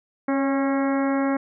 harmonic tone with a mistuned harmonic, 272.7 Hz, C#4, 28 cents flat, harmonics 1 / 2 / 3 / 4 / 5 / 6 / 7 / 8, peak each -21 / -27 / -31 / -33 / -35 / -37 / -38 / -39 dBFS, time 0.28-1.37 s, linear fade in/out 5 ms, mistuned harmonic 2, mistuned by +24 cents, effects none

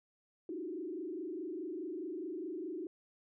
sine tone with frequency modulation, 341.3 Hz, F4, 40 cents flat, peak -38 dBFS, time 0.49-2.87 s, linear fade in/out 2 ms, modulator 24.8 Hz, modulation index 1.7, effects none

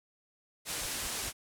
white low-pass noise, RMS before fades -37 dBFS, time 0.65-1.33 s, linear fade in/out 50 ms, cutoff 11000 Hz, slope 24 dB/octave
brown noise bursts, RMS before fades -44 dBFS, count 3, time 0.81-1.289 s, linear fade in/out 5 ms, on 53 ms, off 160 ms
effects none

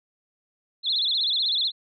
sine tone with vibrato, 3800 Hz, A#7, 33 cents sharp, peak -21 dBFS, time 0.83-1.72 s, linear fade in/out 50 ms, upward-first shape sine, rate 16 Hz, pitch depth 200 cents each way, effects none

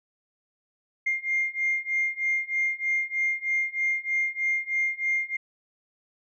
sine beating tone pair, 2112 / 2115.2 Hz, C7 / C7, +16 / +18 cents, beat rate 3.2 Hz, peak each -27 / -26 dBFS, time 1.06-5.37 s, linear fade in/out 10 ms, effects tanh soft clip ceiling -17 dBFS

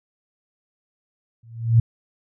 sine tone with exponential growth, 115.2 Hz, A#2, 20 cents flat, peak -8 dBFS, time 1.43-1.8 s, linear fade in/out 5 ms, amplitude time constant 79 ms, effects none

